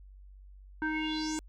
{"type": "tone with low-pass filter sweep", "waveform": "square", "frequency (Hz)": 311.1, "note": "D#4", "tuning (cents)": 0, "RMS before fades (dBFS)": -33, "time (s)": [0.82, 1.39], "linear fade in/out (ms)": 0, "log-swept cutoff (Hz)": [1400, 7900], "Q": 6.1, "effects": ["added 48 Hz sine -49 dBFS peak until 1.48 s"]}